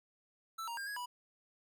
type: tone with pitch steps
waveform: square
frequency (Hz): 1324 / 936 / 1605 / 1662 / 980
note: E6 / A#5 / G6 / G#6 / B5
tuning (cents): +7 / +7 / +40 / +1 / -14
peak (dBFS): -40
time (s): 0.58-1.06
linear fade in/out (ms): 10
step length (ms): 96
effects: none